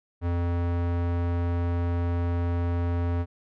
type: tone with low-pass filter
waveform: square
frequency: 86.5 Hz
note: F2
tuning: 16 cents flat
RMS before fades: -26 dBFS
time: 0.21-3.26 s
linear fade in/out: 50 ms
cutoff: 1700 Hz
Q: 0.55
effects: none

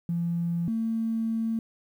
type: tone pair in turn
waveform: triangle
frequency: 170.4 / 225.4 Hz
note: F3 / A3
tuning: -42 / +42 cents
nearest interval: perfect fourth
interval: 484 cents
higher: second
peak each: -21 dBFS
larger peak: neither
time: 0.09-0.68 / 0.68-1.59 s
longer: second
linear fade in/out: 2 ms
effects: tanh soft clip ceiling -23 dBFS + 10-bit

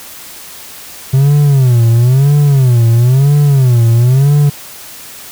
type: tone with vibrato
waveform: triangle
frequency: 129.8 Hz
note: C3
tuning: 13 cents flat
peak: -3 dBFS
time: 1.13-4.5 s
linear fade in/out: 10 ms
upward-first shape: sine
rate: 1 Hz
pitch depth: 210 cents each way
effects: white hiss -31 dBFS RMS until 5.31 s

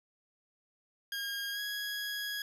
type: tone with pitch glide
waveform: 20% pulse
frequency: 1624 to 1662 Hz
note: G#6 to G#6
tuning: -39 to +1 cents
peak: -30 dBFS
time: 1.12-2.42 s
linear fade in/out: 2 ms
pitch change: +40 cents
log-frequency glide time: 1.52-1.6 s
effects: none

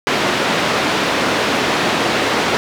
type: band-pass noise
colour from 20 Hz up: pink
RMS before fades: -17 dBFS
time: 0.07-2.57 s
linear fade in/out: 0 ms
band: 240 to 3800 Hz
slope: 12 dB/octave
effects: none

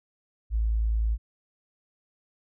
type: tone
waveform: sine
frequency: 55 Hz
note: A1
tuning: in tune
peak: -22 dBFS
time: 0.5-1.18 s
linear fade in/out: 50 ms
effects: none

